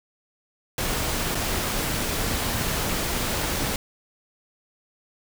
pink noise with dropouts, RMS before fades -26 dBFS, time 0.78-3.76 s, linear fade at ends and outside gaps 2 ms, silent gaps 1.348-1.352 s, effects none

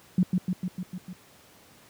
sine tone with echo, 182.2 Hz, F#3, 26 cents flat, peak -17 dBFS, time 0.18-0.23 s, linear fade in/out 2 ms, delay 150 ms, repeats 6, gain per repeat -3 dB, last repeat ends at 1.13 s, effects pink hiss -55 dBFS RMS until 1.89 s + high-pass 100 Hz 12 dB/octave

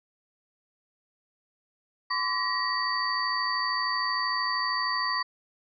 sine tone cluster, 1029 / 1142 / 1907 / 4599 Hz, C6 / D6 / A#6 / D8, -29 / -49 / +39 / -37 cents, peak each -31 dBFS, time 2.1-5.23 s, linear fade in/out 10 ms, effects none

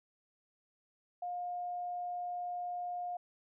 sine tone, 711 Hz, F5, 31 cents sharp, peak -36 dBFS, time 1.22-3.17 s, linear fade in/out 5 ms, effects none

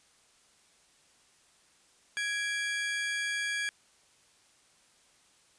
35% pulse tone pair together, 1661.2 / 2349 Hz, G#6 / D7, 0 / 0 cents, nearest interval tritone, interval 600 cents, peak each -30 / -34 dBFS, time 2.17-3.69 s, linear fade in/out 0 ms, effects white hiss -64 dBFS RMS until 5.58 s + resampled to 22050 Hz

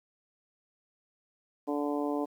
harmonic tone, 145.7 Hz, D3, 13 cents flat, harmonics 2 / 3 / 4 / 5 / 6 / 7, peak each -31 / -35 / -37 / -39 / -41 / -42 dBFS, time 1.67-2.26 s, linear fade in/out 20 ms, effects 10-bit

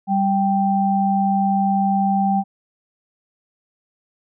sine tone pair together, 196 / 784 Hz, G3 / G5, 0 / 0 cents, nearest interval 2 octaves, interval 2400 cents, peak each -18 dBFS, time 0.07-2.44 s, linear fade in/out 50 ms, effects none

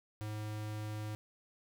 square tone, 106.7 Hz, G#2, 47 cents sharp, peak -39 dBFS, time 0.21-1.15 s, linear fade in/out 0 ms, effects none

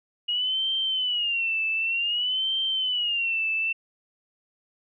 sine tone with vibrato, 2875 Hz, F7, 50 cents sharp, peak -23 dBFS, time 0.28-3.73 s, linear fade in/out 10 ms, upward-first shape sine, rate 0.54 Hz, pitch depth 150 cents each way, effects none

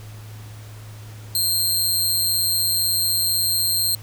15% pulse tone with amplitude modulation, 4186 Hz, C8, in tune, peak -9 dBFS, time 1.35-3.95 s, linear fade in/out 2 ms, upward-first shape sine, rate 176 Hz, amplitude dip 60%, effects added 107 Hz sine -36 dBFS peak until 4.02 s + pink hiss -46 dBFS RMS until 4.02 s

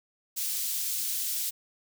white high-pass noise, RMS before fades -31 dBFS, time 0.36-1.51 s, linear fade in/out 20 ms, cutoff 4100 Hz, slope 12 dB/octave, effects none

